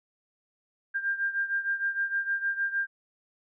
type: beating tone pair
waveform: sine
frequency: 1594 / 1600.5 Hz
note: G6 / G6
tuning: +28 / +36 cents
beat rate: 6.5 Hz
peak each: -28 / -32 dBFS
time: 0.94-2.87 s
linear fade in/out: 20 ms
effects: none